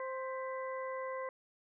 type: harmonic tone with a mistuned harmonic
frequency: 523.3 Hz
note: C5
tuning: in tune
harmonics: 1 / 2 / 3 / 4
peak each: -39 / -42 / -53 / -48 dBFS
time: 0-1.29 s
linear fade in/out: 2 ms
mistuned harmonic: 4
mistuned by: -87 cents
effects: none